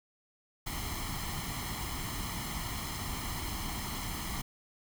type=noise with comb filter; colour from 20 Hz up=pink; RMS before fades=-37 dBFS; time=0.66-4.42 s; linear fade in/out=10 ms; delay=0.96 ms; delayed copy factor=+0.7; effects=none